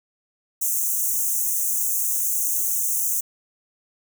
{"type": "high-pass noise", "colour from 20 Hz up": "white", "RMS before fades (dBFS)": -23, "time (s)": [0.61, 3.21], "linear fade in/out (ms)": 10, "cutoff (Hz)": 6000, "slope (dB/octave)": 96, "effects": []}